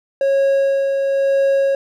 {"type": "tone with tremolo", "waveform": "triangle", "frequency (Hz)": 548, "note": "C#5", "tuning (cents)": -20, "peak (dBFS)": -10, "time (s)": [0.21, 1.75], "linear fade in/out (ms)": 2, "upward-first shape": "sine", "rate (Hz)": 1, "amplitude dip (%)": 35, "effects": []}